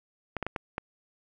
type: clicks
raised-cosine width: 0.5 ms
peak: -16 dBFS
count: 5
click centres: 0.367 / 0.427 / 0.466 / 0.562 / 0.781 s
effects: none